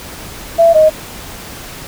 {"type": "tone pair in turn", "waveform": "sine", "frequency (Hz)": [669, 624], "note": ["E5", "D#5"], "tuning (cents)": [25, 5], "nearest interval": "minor second", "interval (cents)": 120, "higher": "first", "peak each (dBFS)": -4, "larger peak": "neither", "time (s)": [[0.58, 0.74], [0.74, 0.9]], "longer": "neither", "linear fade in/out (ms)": 20, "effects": ["pink hiss -30 dBFS RMS until 1.87 s"]}